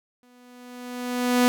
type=tone with exponential growth; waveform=sawtooth; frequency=246.9 Hz; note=B3; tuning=in tune; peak=-11 dBFS; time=0.23-1.48 s; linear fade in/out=0 ms; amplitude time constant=270 ms; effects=none